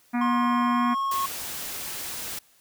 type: harmonic tone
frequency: 241.4 Hz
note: B3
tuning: 39 cents flat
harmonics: 1 / 3 / 4 / 5 / 6 / 7 / 8 / 9 / 10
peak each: -23 / -33 / -35 / -37 / -39 / -40 / -41 / -42 / -43 dBFS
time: 0.13-0.95 s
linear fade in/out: 20 ms
type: tone with pitch glide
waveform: triangle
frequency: 1064 to 1091.4 Hz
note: C6 to C#6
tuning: +29 to -27 cents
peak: -22 dBFS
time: 0.21-1.26 s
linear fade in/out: 5 ms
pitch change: +44 cents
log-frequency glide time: 0.68-1 s
type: noise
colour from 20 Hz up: white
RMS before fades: -34 dBFS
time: 1.11-2.39 s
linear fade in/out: 5 ms
effects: white hiss -60 dBFS RMS until 2.6 s